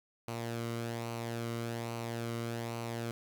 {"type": "tone with flanger", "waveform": "sawtooth", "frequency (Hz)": 116.54, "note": "A#2", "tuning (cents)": 0, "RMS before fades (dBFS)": -38, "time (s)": [0.28, 3.11], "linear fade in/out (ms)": 0, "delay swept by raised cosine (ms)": [0.57, 1.19], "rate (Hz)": 1.2, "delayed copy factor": -0.5, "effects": []}